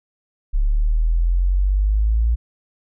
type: exponential sweep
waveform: sine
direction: up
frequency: 34.9 to 58.1 Hz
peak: -14 dBFS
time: 0.53-2.36 s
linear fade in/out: 20 ms
effects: none